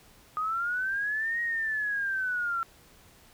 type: linear two-way sweep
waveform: sine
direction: up then down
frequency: 1230 to 1889 to 1345 Hz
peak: -27 dBFS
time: 0.37-2.63 s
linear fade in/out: 0 ms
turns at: 1.41 s
effects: pink hiss -57 dBFS RMS until 3.33 s

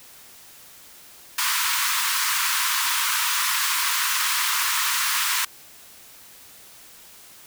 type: high-pass noise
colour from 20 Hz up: pink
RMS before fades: -23 dBFS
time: 1.38-5.45 s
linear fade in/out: 5 ms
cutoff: 950 Hz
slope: 96 dB/octave
effects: white hiss -47 dBFS RMS until 7.46 s

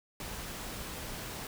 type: noise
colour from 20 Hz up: pink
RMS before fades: -41 dBFS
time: 0.2-1.47 s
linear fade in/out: 2 ms
effects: none

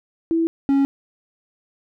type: tone pair in turn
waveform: sine / triangle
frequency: 329.6 / 276 Hz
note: E4 / C#4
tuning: 0 / -7 cents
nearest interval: minor third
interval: 307 cents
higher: first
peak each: -16 / -12 dBFS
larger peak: second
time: 0.31-0.47 / 0.69-0.85 s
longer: neither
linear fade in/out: 0 ms
effects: none

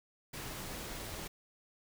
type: noise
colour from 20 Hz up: pink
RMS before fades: -43 dBFS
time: 0.33-1.28 s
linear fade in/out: 10 ms
effects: none

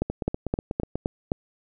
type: two click trains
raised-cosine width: 2 ms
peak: -14 / -10 dBFS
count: 8 / 6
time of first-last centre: 0.1-0.956 / 0.02-1.319 s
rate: 8.18 / 3.85 Hz
effects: none

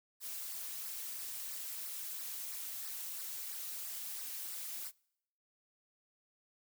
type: noise with flanger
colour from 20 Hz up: blue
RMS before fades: -43 dBFS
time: 0.2-4.92 s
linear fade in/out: 50 ms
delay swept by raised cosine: 0.29 to 6.09 ms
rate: 3 Hz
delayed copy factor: -0.7
effects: noise-tail reverb RT60 0.8 s tail -26 dB re dry

